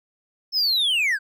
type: linear sweep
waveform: triangle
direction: down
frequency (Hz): 5320 to 1500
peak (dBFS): -17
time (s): 0.52-1.19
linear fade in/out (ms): 50
effects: none